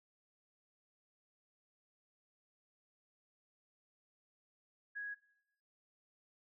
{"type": "tone", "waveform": "sine", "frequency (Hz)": 1661.2, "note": "G#6", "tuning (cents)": 0, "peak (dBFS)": -40, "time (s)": [4.95, 5.15], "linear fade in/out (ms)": 20, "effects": ["noise-tail reverb RT60 0.9 s tail -20 dB re dry"]}